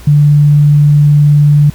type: tone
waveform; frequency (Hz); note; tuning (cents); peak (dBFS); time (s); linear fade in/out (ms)
sine; 146.83; D3; 0; -3; 0.07-1.7; 5
effects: added 60 Hz sine -31 dBFS peak until 1.74 s + pink hiss -37 dBFS RMS until 1.74 s